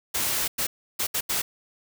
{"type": "noise bursts at uneven times", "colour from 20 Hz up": "white", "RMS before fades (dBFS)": -26, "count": 5, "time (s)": [[0.14, 0.48], [0.58, 0.67], [0.99, 1.07], [1.14, 1.21], [1.29, 1.42]], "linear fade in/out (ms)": 10, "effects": []}